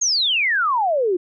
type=exponential sweep; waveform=sine; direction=down; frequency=6730 to 340.6 Hz; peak=-16 dBFS; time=0.01-1.17 s; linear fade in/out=10 ms; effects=none